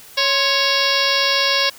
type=harmonic tone with a mistuned harmonic; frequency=554.4 Hz; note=C#5; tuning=in tune; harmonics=1 / 2 / 3 / 4 / 5 / 6 / 7 / 8 / 9 / 10; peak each=-24 / -24 / -24 / -24 / -24 / -24 / -24 / -24 / -24 / -24 dBFS; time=0.17-1.7 s; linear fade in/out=10 ms; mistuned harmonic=2; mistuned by=-83 cents; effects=white hiss -42 dBFS RMS until 1.78 s